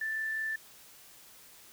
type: tone with amplitude modulation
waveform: sine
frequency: 1765 Hz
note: A6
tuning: 5 cents sharp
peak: -30 dBFS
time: 0.01-0.56 s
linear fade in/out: 5 ms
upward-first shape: sine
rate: 44.9 Hz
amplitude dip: 25%
effects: white hiss -55 dBFS RMS until 1.72 s